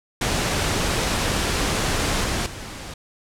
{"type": "noise with level steps", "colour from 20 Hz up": "pink", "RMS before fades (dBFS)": [-22, -24, -35], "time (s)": [0.21, 2.94], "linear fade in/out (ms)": 5, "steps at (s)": [2.24, 2.46], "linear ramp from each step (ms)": 2, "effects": ["low-pass 9000 Hz 12 dB/octave"]}